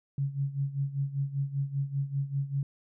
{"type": "tone with tremolo", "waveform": "sine", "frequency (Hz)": 139, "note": "C#3", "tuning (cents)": 5, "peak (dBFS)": -25, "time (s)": [0.18, 2.63], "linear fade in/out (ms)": 2, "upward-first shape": "sine", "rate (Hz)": 5.1, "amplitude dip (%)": 80, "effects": []}